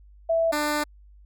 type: tone pair in turn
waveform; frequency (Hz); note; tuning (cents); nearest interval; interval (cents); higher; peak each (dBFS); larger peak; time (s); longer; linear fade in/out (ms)
sine / 10% pulse; 659.3 / 298; E5 / D4; 0 / +25; octave + major second; 1375; first; -19 / -15; second; 0.29-0.52 / 0.52-0.84; second; 10
effects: added 50 Hz sine -48 dBFS peak until 1.25 s